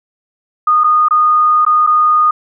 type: tone with dropouts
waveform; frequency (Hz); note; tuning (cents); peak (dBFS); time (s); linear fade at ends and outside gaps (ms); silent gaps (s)
sine; 1230; D#6; -20; -7; 0.67-2.31; 5; 0.837-0.842 / 1.085-1.108 / 1.651-1.664 / 1.866-1.872
effects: none